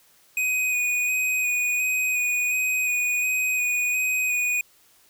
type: tone with vibrato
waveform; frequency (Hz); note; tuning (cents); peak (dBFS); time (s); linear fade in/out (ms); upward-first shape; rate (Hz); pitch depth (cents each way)
square; 2489; D#7; 0; -22; 0.37-4.61; 2; square; 1.4; 14
effects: white hiss -58 dBFS RMS until 5.09 s